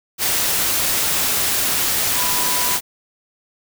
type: tone in noise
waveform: sine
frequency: 990 Hz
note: B5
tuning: 4 cents sharp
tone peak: -26 dBFS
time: 2.15-2.79 s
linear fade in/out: 50 ms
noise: white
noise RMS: -19 dBFS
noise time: 0.18-2.81 s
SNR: -10 dB
effects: none